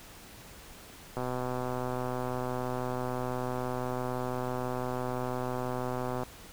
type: click train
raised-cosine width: 1 ms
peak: -20 dBFS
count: 639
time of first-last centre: 1.17-6.233 s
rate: 126 Hz
effects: pink hiss -50 dBFS RMS until 6.52 s